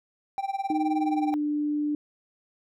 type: tone with tremolo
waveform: triangle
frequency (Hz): 784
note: G5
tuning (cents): 0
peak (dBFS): -22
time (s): 0.38-1.34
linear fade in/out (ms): 0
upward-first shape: sine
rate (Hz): 19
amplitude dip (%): 90
type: tone with pitch glide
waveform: sine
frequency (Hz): 308.6 to 296.5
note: D#4 to D4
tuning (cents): -14 to +17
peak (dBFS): -24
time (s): 0.7-1.95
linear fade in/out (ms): 2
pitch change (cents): -69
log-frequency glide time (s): 0.97-1.42
effects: none